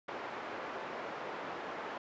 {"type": "band-pass noise", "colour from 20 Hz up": "pink", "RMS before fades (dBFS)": -42, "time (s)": [0.08, 1.98], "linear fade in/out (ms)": 5, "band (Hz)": [430, 1600], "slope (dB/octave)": 12, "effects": ["resampled to 16000 Hz"]}